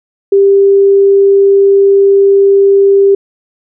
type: tone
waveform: sine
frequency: 395.5 Hz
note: G4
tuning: 15 cents sharp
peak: -3 dBFS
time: 0.32-3.15 s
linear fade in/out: 5 ms
effects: none